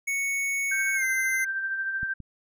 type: tone with pitch glide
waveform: square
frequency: 2217 to 2069 Hz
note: C#7 to C7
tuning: 0 to -20 cents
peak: -26 dBFS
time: 0.07-1.45 s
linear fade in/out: 10 ms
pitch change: -120 cents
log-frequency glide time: 0.95-1.04 s
type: tone with tremolo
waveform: sine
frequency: 1568 Hz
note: G6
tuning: in tune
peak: -25 dBFS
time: 0.71-2.14 s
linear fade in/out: 10 ms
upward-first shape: sine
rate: 13 Hz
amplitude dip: 40%
type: clicks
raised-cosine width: 5 ms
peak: -26 / -28 dBFS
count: 2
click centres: 2.031 / 2.203 s
effects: none